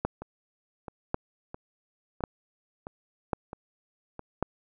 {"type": "two click trains", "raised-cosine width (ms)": 1, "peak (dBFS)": [-24, -12], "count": [7, 5], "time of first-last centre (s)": [[0.22, 4.194], [0.05, 4.426]], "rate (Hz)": [1.51, 0.914], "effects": []}